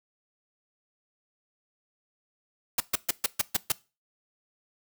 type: noise bursts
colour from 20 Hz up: white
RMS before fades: -24 dBFS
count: 7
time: 2.78-3.721 s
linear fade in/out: 5 ms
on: 23 ms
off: 130 ms
effects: noise-tail reverb RT60 0.3 s tail -21 dB re dry